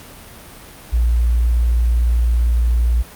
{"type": "tone", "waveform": "sine", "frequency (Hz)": 58.8, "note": "A#1", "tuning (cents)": 16, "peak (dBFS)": -12, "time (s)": [0.92, 3.03], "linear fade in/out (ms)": 20, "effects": ["pink hiss -39 dBFS RMS until 3.15 s", "Opus 48 kbps"]}